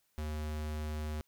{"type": "tone", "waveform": "square", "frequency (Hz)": 76.3, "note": "D#2", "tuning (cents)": -33, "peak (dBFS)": -36, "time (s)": [0.18, 1.21], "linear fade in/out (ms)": 0, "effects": ["white hiss -75 dBFS RMS until 1.27 s"]}